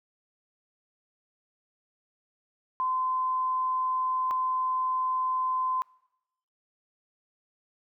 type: tone pair in turn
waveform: sine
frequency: 1029 / 1029 Hz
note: C6 / C6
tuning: -29 / -29 cents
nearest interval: unison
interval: 0 cents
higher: neither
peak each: -25 dBFS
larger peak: neither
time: 2.8-4.31 / 4.31-5.82 s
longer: neither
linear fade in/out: 0 ms
effects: noise-tail reverb RT60 0.9 s tail -24 dB re dry